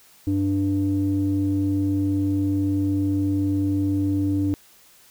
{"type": "tone with low-pass filter", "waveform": "square", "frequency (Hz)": 98, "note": "G2", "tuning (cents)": 0, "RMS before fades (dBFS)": -22, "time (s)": [0.27, 4.54], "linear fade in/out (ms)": 0, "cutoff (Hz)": 320, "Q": 7.4, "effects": ["white hiss -53 dBFS RMS until 5.1 s"]}